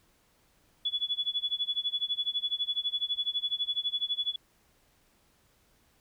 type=tone with tremolo; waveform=sine; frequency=3412 Hz; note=G#7; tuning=46 cents sharp; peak=-25 dBFS; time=0.85-4.36 s; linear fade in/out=5 ms; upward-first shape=sine; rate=12 Hz; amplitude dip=95%; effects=pink hiss -67 dBFS RMS until 6 s